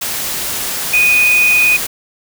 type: tone in noise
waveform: sine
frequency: 2481 Hz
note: D#7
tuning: 6 cents flat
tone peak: -8 dBFS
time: 0.93-1.77 s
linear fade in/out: 10 ms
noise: white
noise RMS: -20 dBFS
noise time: 0.01-1.87 s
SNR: +9 dB
effects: none